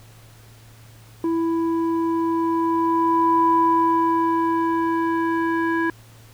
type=tone with low-pass filter sweep; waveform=square; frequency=330.6 Hz; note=E4; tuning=5 cents sharp; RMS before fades=-20 dBFS; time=1.24-5.9 s; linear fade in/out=2 ms; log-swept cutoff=680 to 1500 Hz; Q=6; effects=added 112 Hz sine -46 dBFS peak until 6.33 s + pink hiss -51 dBFS RMS until 6.33 s